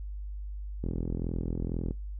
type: click train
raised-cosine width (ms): 3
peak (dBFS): -20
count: 46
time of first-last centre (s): 0.84-1.909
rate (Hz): 42.1
effects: noise-tail reverb RT60 0.2 s tail -21 dB re dry + added 50 Hz sine -35 dBFS peak until 2.19 s